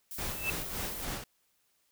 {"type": "noise", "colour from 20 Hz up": "violet", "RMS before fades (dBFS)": -41, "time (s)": [0.11, 1.05], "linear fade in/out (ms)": 2}
{"type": "noise with tremolo", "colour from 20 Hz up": "pink", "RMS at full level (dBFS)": -36, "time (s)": [0.18, 1.24], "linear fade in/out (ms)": 2, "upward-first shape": "sine", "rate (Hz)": 3.5, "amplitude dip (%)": 65}
{"type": "tone with exponential growth", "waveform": "sine", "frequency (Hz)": 2637, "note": "E7", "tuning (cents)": 0, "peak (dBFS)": -26, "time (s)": [0.31, 0.5], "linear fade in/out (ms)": 2, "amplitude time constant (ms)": 40}
{"effects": ["white hiss -73 dBFS RMS until 1.91 s"]}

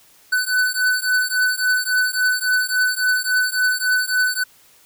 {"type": "beating tone pair", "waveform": "square", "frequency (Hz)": [1500, 1503.6], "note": ["F#6", "F#6"], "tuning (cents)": [23, 27], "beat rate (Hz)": 3.6, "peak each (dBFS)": [-21, -20], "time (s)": [0.32, 4.44], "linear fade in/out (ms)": 10, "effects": ["white hiss -52 dBFS RMS until 4.85 s"]}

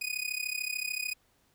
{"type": "tone with amplitude modulation", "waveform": "sawtooth", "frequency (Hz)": 2485, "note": "D#7", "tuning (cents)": -3, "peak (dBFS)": -25, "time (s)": [0.01, 1.14], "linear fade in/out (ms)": 10, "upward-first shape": "sine", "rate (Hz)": 33.5, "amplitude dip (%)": 90, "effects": ["pink hiss -69 dBFS RMS until 1.54 s"]}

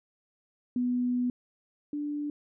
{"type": "tone pair in turn", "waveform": "sine", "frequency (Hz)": [246.9, 293.6], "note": ["B3", "D4"], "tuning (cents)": [0, 0], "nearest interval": "minor third", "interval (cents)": 300, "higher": "second", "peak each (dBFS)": [-25, -30], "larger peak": "first", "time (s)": [[0.76, 1.3], [1.93, 2.3]], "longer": "first", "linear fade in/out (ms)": 2, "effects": []}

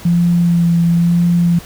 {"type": "tone with vibrato", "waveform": "sine", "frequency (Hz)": 171.2, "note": "F3", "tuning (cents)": -34, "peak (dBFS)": -9, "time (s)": [0.05, 1.59], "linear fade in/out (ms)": 5, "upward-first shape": "sine", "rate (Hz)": 1, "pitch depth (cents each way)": 18, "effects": ["added 71 Hz sine -42 dBFS peak until 1.65 s", "pink hiss -36 dBFS RMS until 1.65 s"]}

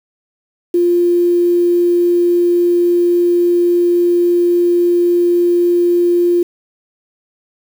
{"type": "tone with quantisation", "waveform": "sine", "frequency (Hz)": 349.2, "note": "F4", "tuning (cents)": 0, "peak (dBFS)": -9, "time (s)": [0.74, 6.43], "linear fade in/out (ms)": 5, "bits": 6, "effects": []}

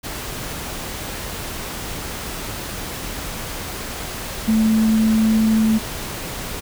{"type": "tone in noise", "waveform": "sine", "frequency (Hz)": 220, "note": "A3", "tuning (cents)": 0, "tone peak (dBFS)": -13, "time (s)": [4.47, 5.79], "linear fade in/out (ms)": 20, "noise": "pink", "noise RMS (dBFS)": -29, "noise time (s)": [0.03, 6.61], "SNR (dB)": 13, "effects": []}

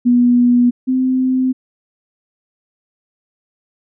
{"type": "tone pair in turn", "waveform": "sine", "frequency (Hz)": [243.6, 258.1], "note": ["B3", "C4"], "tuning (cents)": [-24, -23], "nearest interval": "minor second", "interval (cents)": 101, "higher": "second", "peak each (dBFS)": [-8, -12], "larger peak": "first", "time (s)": [[0.05, 0.71], [0.87, 1.53]], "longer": "neither", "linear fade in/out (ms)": 20, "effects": []}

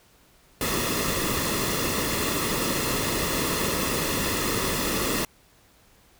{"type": "noise with comb filter", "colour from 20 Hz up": "pink", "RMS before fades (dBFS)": -26, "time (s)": [0.61, 5.25], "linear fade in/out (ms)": 2, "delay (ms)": 1.3, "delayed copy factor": -0.6, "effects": ["pink hiss -58 dBFS RMS until 6.19 s"]}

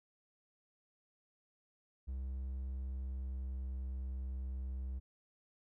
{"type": "tone with pitch glide", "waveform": "triangle", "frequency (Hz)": [65.41, 64.88], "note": ["C2", "C2"], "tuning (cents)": [0, -14], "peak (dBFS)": -36, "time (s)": [2.07, 5], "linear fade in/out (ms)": 20, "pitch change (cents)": -14, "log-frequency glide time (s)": [2.67, 3.85], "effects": []}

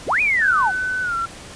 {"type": "linear two-way sweep", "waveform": "sine", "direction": "up then down", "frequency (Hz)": [102.1, 2526, 697], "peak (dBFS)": -15, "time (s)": [0.06, 0.72], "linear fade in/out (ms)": 50, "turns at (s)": 0.21}
{"type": "tone with pitch glide", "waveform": "sine", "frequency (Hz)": [1508, 1359.1], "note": ["F#6", "F6"], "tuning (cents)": [32, -48], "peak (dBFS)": -20, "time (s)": [0.41, 1.26], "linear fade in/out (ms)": 10, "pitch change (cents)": -180, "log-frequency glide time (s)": [1.02, 1.15]}
{"effects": ["pink hiss -38 dBFS RMS until 1.55 s", "resampled to 22050 Hz"]}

